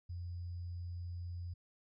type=tone with sample-and-hold; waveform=sine; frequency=87.6 Hz; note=F2; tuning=6 cents sharp; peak=-40 dBFS; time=0.09-1.54 s; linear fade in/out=10 ms; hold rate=4900 Hz; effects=resampled to 16000 Hz